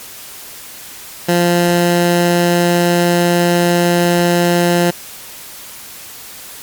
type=tone; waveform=15% pulse; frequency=174 Hz; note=F3; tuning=6 cents flat; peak=-4 dBFS; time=1.28-4.91 s; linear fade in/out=10 ms; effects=white hiss -33 dBFS RMS until 6.62 s + MP3 96 kbps